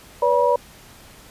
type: tone cluster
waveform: sine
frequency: 490.3 / 574 / 966 Hz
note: B4 / D5 / B5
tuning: -13 / -40 / -39 cents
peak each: -19 dBFS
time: 0.22-0.56 s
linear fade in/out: 5 ms
effects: pink hiss -46 dBFS RMS until 1.3 s + resampled to 32000 Hz

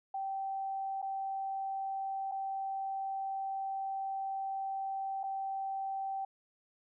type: tone with dropouts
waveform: sine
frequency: 777 Hz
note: G5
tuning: 16 cents flat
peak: -34 dBFS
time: 0.14-6.25 s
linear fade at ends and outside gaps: 5 ms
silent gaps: 1.018-1.025 / 2.315-2.319 / 5.233-5.237 s
effects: none

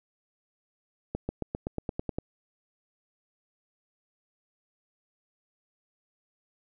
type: accelerating click train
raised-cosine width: 2 ms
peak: -17 dBFS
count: 10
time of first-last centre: 1.15-2.185 s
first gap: 140 ms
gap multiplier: 0.95
effects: none

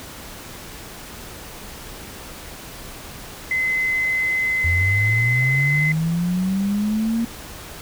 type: tone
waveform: sine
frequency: 2045 Hz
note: C7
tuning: 40 cents flat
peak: -18 dBFS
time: 3.51-5.92 s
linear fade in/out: 2 ms
type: linear sweep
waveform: sine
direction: up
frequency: 82.41 to 233.1 Hz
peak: -18 dBFS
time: 4.64-7.25 s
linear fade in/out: 5 ms
effects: pink hiss -37 dBFS RMS until 7.81 s

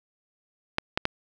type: clicks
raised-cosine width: 0.3 ms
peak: -7 dBFS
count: 3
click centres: 0.784 / 0.975 / 1.054 s
effects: none

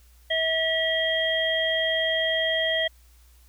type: harmonic tone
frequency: 646 Hz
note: E5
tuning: 35 cents flat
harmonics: 1 / 3 / 5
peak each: -26 / -26 / -26 dBFS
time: 0.3-2.88 s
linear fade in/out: 10 ms
effects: added 60 Hz sine -52 dBFS peak until 3.48 s + white hiss -61 dBFS RMS until 3.48 s

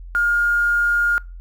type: tone with quantisation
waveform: sine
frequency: 1418 Hz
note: F6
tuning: 26 cents sharp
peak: -15 dBFS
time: 0.15-1.18 s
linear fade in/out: 0 ms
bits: 7
effects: noise-tail reverb RT60 0.3 s tail -25 dB re dry + added 43 Hz sine -33 dBFS peak until 1.4 s

